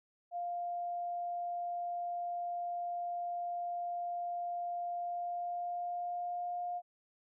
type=tone with pitch glide; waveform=sine; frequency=700 to 707.7 Hz; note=F5 to F5; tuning=+4 to +23 cents; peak=-35 dBFS; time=0.31-6.82 s; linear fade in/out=50 ms; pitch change=+19 cents; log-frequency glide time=4.98-6.64 s; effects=none